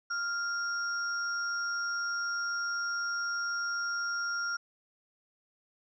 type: tone pair together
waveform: sine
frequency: 1396.9 / 5588 Hz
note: F6 / F8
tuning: 0 / 0 cents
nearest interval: 2 octaves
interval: 2400 cents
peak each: -31 / -38 dBFS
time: 0.1-4.57 s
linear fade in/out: 10 ms
effects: none